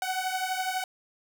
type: beating tone pair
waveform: sawtooth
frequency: 743 / 755 Hz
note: F#5 / F#5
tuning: +7 / +35 cents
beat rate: 12 Hz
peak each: -27 / -28 dBFS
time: 0.02-0.84 s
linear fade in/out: 2 ms
effects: none